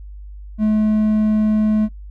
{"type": "tone", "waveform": "triangle", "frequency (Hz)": 214.6, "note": "A3", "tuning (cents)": -43, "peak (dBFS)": -11, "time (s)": [0.58, 1.89], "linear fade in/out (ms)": 50, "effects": ["noise-tail reverb RT60 0.1 s tail -23 dB re dry", "added 50 Hz sine -32 dBFS peak until 2.1 s"]}